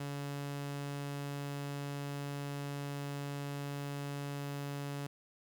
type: tone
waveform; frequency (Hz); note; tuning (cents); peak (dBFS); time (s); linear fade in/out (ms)
sawtooth; 142.1; C#3; +43; -34; 0-5.07; 5
effects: 10-bit